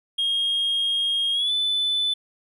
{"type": "tone with pitch glide", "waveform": "triangle", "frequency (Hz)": [3249, 3502], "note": ["G#7", "A7"], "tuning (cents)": [-39, -9], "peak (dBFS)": -18, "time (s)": [0.18, 2.14], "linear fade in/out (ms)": 10, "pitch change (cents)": 130, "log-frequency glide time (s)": [1.33, 1.52], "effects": ["tanh soft clip ceiling -16 dBFS"]}